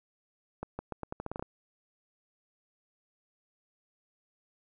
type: accelerating click train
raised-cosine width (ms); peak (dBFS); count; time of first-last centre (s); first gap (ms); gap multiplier
1; -22; 11; 0.63-1.425; 160; 0.83
effects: none